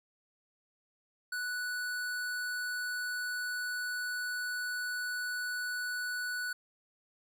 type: tone with hard clipping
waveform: sine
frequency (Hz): 1480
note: F#6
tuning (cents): 0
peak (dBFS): -35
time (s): 1.32-6.53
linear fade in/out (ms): 5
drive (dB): 18
effects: none